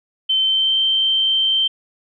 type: tone with pitch glide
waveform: sine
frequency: 3088 to 3124 Hz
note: G7 to G7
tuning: -27 to -7 cents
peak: -14 dBFS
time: 0.29-1.68 s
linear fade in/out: 10 ms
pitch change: +20 cents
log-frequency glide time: 0.39-0.76 s
effects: none